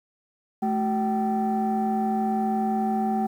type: tone cluster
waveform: sine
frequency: 218 / 379.7 / 770 Hz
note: A3 / F#4 / G5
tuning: -16 / +45 / -31 cents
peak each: -23 / -31 / -24 dBFS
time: 0.62-3.27 s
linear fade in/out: 10 ms
effects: tanh soft clip ceiling -17 dBFS + 9-bit